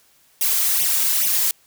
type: noise with flanger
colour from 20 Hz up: blue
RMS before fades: -19 dBFS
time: 0.41-1.51 s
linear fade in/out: 2 ms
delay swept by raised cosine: 0.33 to 3.13 ms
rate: 2.4 Hz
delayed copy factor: +0.9
effects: white hiss -57 dBFS RMS until 1.66 s